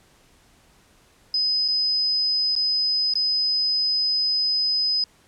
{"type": "tone with dropouts", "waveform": "sine", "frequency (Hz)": 5030, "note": "D#8", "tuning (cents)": 18, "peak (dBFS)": -19, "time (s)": [1.34, 5.04], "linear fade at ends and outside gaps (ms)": 2, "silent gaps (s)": [[1.68, 1.684], [2.553, 2.562], [3.138, 3.154]], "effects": ["pink hiss -57 dBFS RMS until 5.27 s", "low-pass 11000 Hz 12 dB/octave"]}